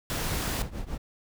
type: noise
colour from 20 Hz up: pink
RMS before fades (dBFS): -31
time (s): 0.1-0.62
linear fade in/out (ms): 0
type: noise with tremolo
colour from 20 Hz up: brown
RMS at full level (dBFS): -30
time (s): 0.3-0.98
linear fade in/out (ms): 10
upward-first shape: triangle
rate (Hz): 6.7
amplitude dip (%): 90
effects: none